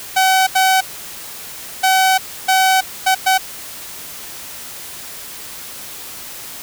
sawtooth tone bursts at uneven times, 758 Hz, F#5, 42 cents sharp, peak -7 dBFS, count 6, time 0.16-0.47 / 0.55-0.81 / 1.83-2.18 / 2.48-2.81 / 3.06-3.15 / 3.26-3.38 s, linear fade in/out 10 ms, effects white hiss -32 dBFS RMS until 6.62 s

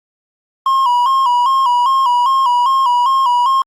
triangle tone with vibrato, 1020 Hz, C6, 44 cents flat, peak -8 dBFS, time 0.66-3.62 s, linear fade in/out 2 ms, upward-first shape square, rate 2.5 Hz, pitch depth 84 cents each way, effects Opus 24 kbps

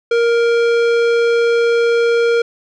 sine tone with tanh clipping, 467.8 Hz, A#4, 6 cents sharp, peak -13 dBFS, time 0.11-2.42 s, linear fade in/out 5 ms, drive 16 dB, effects none

